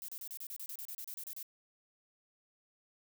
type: noise bursts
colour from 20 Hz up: violet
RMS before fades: -44 dBFS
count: 15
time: 0.02-1.428 s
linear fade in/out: 0 ms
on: 64 ms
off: 32 ms
effects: none